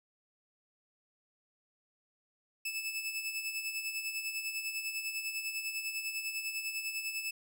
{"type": "tone with tremolo", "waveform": "sawtooth", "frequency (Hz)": 2620, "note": "E7", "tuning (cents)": -11, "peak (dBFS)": -30, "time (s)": [2.65, 7.31], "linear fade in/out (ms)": 5, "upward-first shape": "sine", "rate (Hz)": 10, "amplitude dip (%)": 55, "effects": []}